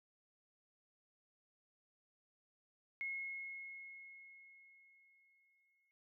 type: tone with exponential decay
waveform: sine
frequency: 2168 Hz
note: C#7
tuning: 39 cents flat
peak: -38 dBFS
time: 3.01-5.91 s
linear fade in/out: 0 ms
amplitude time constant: 630 ms
effects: noise-tail reverb RT60 0.4 s tail -26 dB re dry